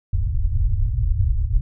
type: low-pass noise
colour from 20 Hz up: pink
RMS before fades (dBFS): -19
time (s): 0.13-1.61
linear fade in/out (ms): 5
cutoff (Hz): 120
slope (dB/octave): 96
effects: none